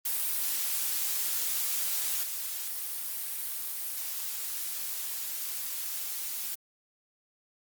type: noise with level steps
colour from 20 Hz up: blue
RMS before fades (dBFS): -30 / -35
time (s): 0.05-6.55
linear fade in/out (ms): 5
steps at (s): 2.23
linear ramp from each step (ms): 2
effects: Opus 32 kbps